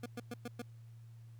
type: tone bursts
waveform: 25% pulse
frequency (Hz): 240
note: B3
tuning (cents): -49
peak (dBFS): -36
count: 5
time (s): 0.03-0.62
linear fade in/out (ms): 5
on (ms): 30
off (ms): 110
effects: added 115 Hz sine -51 dBFS peak until 1.39 s + pink hiss -73 dBFS RMS until 1.39 s